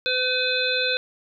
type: harmonic tone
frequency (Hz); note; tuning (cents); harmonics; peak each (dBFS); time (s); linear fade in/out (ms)
507; B4; +45; 1 / 3 / 5 / 7 / 8; -27 / -27 / -27 / -27 / -27; 0.06-0.97; 0
effects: none